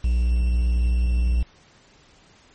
triangle tone with quantisation, 59.8 Hz, A#1, 45 cents sharp, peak -15 dBFS, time 0.04-1.43 s, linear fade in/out 5 ms, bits 7, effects pink hiss -54 dBFS RMS until 2.54 s + MP3 32 kbps

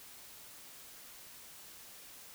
silence, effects white hiss -53 dBFS RMS until 2.34 s

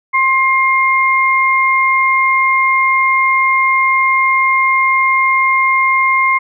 sine tone pair together, 1061 / 2122 Hz, C6 / C7, +24 / +24 cents, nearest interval octave, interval 1200 cents, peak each -12 dBFS, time 0.13-6.39 s, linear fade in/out 20 ms, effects none

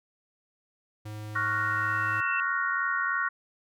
square tone, 106.5 Hz, G#2, 44 cents sharp, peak -37 dBFS, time 1.05-2.21 s, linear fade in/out 10 ms
sine chord, Gb major seventh, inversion second, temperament equal, 1108.7 / 1396.9 / 1480 / 1864.7 Hz, Db6 / F6 / Gb6 / Bb6, 0 / 0 / 0 / 0 cents, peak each -31 dBFS, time 1.35-3.29 s, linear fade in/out 10 ms
sine tone with exponential growth, 2679 Hz, E7, 27 cents sharp, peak -30 dBFS, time 1.43-2.4 s, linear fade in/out 1 ms, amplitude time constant 210 ms
effects none

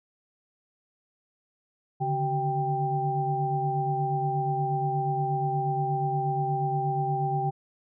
sine tone cluster, 142.5 / 150.9 / 380.7 / 788 Hz, C#3 / D3 / F#4 / G5, +48 / +47 / +49 / +9 cents, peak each -29 / -35 / -34 / -27 dBFS, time 2-7.51 s, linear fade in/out 20 ms, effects none

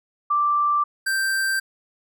sine / square tone pair in turn, 1174.7 / 1568 Hz, D6 / G6, 0 / 0 cents, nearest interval perfect fourth, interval 500 cents, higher second, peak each -17 / -21 dBFS, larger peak first, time 0.3-0.84 / 1.06-1.6 s, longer neither, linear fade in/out 10 ms, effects none

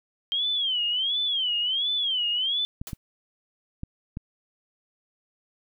sine tone with vibrato, 3162 Hz, G7, 14 cents sharp, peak -23 dBFS, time 0.32-2.65 s, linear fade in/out 0 ms, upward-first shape sine, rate 1.4 Hz, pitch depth 180 cents each way
clicks, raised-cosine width 5 ms, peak -20 dBFS, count 4, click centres 2.815 / 2.932 / 3.834 / 4.171 s
white noise with exponential decay, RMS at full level -33 dBFS, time 2.87-2.97 s, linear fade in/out 1 ms, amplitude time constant 20 ms
effects none

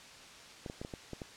clicks, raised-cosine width 2 ms, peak -27 dBFS, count 7, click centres 0.662 / 0.699 / 0.815 / 0.849 / 0.938 / 1.133 / 1.218 s, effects white hiss -52 dBFS RMS until 1.36 s + low-pass 6000 Hz 12 dB/octave

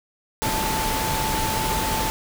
sine tone in noise, 880 Hz, A5, in tune, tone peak -26 dBFS, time 0.42-2.1 s, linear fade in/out 0 ms, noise pink, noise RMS -25 dBFS, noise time 0.42-2.1 s, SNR -4 dB, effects none

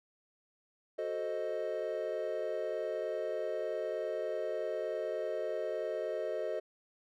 triangle chord, F# diminished seventh, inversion none, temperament equal, 370 / 440 / 523.3 / 622.3 Hz, F#4 / A4 / C5 / Eb5, 0 / 0 / 0 / 0 cents, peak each -40 / -37 / -38 / -35 dBFS, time 0.98-6.6 s, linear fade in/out 10 ms, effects none

